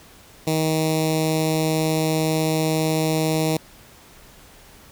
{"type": "tone with notch filter", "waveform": "10% pulse", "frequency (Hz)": 158, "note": "D#3", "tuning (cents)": 27, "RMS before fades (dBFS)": -21, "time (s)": [0.47, 3.57], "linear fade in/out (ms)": 2, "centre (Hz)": 1400, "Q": 0.55, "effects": ["pink hiss -48 dBFS RMS until 4.91 s"]}